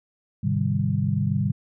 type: chord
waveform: sine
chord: Ab major seventh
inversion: none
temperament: equal with one note detuned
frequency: 103.83 / 130.81 / 152.19 / 196 Hz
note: Ab2 / C3 / Eb3 / G3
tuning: 0 / 0 / -38 / 0 cents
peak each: -26 / -26 / -26 / -26 dBFS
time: 0.43-1.52 s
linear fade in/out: 10 ms
effects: none